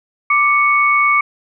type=tone pair together; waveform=sine; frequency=1174.7 / 2218 Hz; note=D6 / C#7; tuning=0 / 0 cents; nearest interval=major seventh; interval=1100 cents; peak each=-13 dBFS; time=0.3-1.21 s; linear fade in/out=5 ms; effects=none